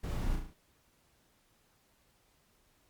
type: noise with echo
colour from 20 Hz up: brown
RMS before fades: -35 dBFS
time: 0.03-0.36 s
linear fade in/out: 10 ms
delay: 35 ms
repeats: 5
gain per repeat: -4 dB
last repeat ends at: 0.535 s
effects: pink hiss -70 dBFS RMS until 2.89 s + Opus 48 kbps